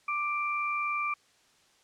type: tone pair together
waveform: sine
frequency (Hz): 1179.2 / 2357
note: D6 / D7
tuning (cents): +7 / +6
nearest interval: octave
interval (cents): 1199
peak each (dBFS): -30 / -32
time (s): 0.08-1.14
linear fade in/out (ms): 5
effects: white hiss -64 dBFS RMS until 1.83 s + low-pass 7000 Hz 12 dB/octave